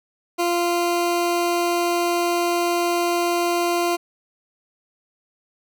20% pulse tone, 346.7 Hz, F4, 13 cents flat, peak -14 dBFS, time 0.38-3.97 s, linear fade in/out 20 ms, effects none

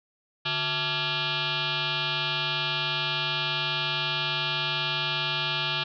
sine tone with frequency modulation, 146.2 Hz, D3, 7 cents flat, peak -25 dBFS, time 0.45-5.84 s, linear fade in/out 10 ms, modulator 511 Hz, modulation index 7.5, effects none

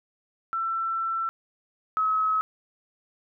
sine tone pair in turn, 1340 / 1283.3 Hz, E6 / E6, +28 / -47 cents, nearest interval minor second, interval 75 cents, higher first, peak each -25 / -21 dBFS, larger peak second, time 0.53-1.29 / 1.97-2.41 s, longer first, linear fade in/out 0 ms, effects none

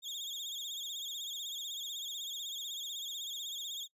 35% pulse tone with vibrato, 3478 Hz, A7, 21 cents flat, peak -37 dBFS, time 0.02-3.88 s, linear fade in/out 50 ms, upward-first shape sine, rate 16 Hz, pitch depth 120 cents each way, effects noise-tail reverb RT60 0.1 s tail -22 dB re dry + resampled to 32000 Hz

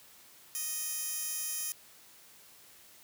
15% pulse tone with high-pass filter, 622.3 Hz, D#5, in tune, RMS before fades -36 dBFS, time 0.55-1.72 s, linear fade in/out 0 ms, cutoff 8100 Hz, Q 0.72, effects white hiss -57 dBFS RMS until 3.03 s + high-pass 60 Hz 12 dB/octave

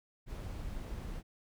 brown noise, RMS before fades -41 dBFS, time 0.26-1.23 s, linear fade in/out 50 ms, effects none

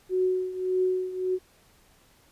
sine tone with tremolo, 370 Hz, F#4, in tune, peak -20 dBFS, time 0.09-1.39 s, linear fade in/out 50 ms, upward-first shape triangle, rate 1.7 Hz, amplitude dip 80%, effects pink hiss -60 dBFS RMS until 2.31 s + resampled to 32000 Hz

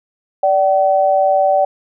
sine tone pair together, 585 / 763 Hz, D5 / G5, -7 / -47 cents, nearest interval perfect fourth, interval 460 cents, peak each -13 dBFS, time 0.43-1.65 s, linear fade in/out 5 ms, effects none

